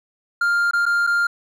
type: tone with dropouts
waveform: triangle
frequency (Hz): 1400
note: F6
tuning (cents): +4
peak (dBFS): -14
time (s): 0.41-1.27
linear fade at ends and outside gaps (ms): 5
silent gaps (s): 0.711-0.733 / 0.856-0.862 / 1.068-1.072
effects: none